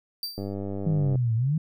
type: tone with exponential decay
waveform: 45% pulse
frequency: 4667 Hz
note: D8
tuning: 12 cents flat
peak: -26 dBFS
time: 0.23-0.54 s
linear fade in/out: 1 ms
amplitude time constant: 66 ms
type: click train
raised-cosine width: 2 ms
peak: -20 dBFS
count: 78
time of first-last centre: 0.38-1.156 s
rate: 99.2 Hz
type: exponential two-way sweep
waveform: sine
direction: down then up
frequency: 164.81 to 110 to 164.81 Hz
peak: -21 dBFS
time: 0.86-1.58 s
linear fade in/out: 5 ms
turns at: 1.35 s
effects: none